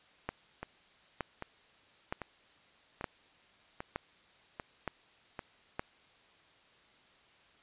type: two click trains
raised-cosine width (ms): 0.5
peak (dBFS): -19 / -24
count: 7 / 7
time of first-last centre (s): 0.29-5.795 / 0.63-5.392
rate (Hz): 1.09 / 1.26
effects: white hiss -63 dBFS RMS until 7.62 s + resampled to 8000 Hz